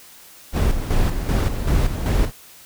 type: noise with tremolo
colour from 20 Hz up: brown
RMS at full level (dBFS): -17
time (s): 0.52-2.32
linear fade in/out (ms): 50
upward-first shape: square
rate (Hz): 2.6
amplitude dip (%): 55
effects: white hiss -45 dBFS RMS until 2.65 s